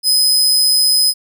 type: tone with amplitude modulation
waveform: sawtooth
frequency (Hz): 5040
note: D#8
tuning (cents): +21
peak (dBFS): -6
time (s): 0.03-1.14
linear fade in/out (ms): 50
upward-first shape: sine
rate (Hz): 135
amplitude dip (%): 35
effects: none